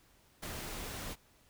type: noise with ADSR envelope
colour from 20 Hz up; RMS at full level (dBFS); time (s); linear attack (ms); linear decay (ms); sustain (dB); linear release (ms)
pink; -39; 0.42-1.16; 17; 4; -3; 39
effects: pink hiss -66 dBFS RMS until 1.49 s